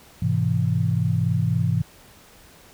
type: chord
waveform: sine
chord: Ab augmented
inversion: none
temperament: equal with one note detuned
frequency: 103.83 / 127.6 / 164.81 Hz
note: Ab2 / C3 / E3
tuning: 0 / -43 / 0 cents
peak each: -23 dBFS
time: 0.22-1.82 s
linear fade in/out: 5 ms
effects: pink hiss -50 dBFS RMS until 2.73 s